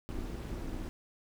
brown noise with amplitude modulation, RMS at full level -35 dBFS, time 0.09-0.89 s, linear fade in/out 0 ms, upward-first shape sine, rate 289 Hz, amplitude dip 80%, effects none

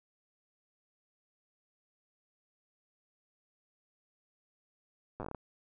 slowing click train, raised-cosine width 1 ms, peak -26 dBFS, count 9, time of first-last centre 5.2-5.347 s, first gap 8 ms, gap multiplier 1.23, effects none

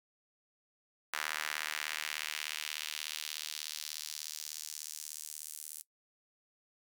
sawtooth tone with high-pass filter sweep, 76.6 Hz, D#2, 27 cents flat, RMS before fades -41 dBFS, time 1.13-5.82 s, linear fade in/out 5 ms, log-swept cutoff 1500 to 9100 Hz, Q 1.4, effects noise-tail reverb RT60 0.1 s tail -18 dB re dry

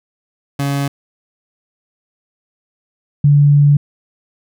30% pulse / sine tone pair in turn, 140.4 / 144.51 Hz, C#3 / D3, +22 / -28 cents, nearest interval unison, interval 50 cents, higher second, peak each -13 / -6 dBFS, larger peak second, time 0.59-0.88 / 3.24-3.77 s, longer second, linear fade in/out 5 ms, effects none

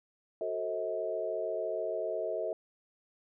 sine chord, F# diminished seventh, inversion none, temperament just, 370 / 444 / 532.8 / 639.4 Hz, F#4 / A4 / C5 / Eb5, 0 / +16 / +31 / +47 cents, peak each -40 / -37 / -40 / -34 dBFS, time 0.41-2.53 s, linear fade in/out 2 ms, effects none

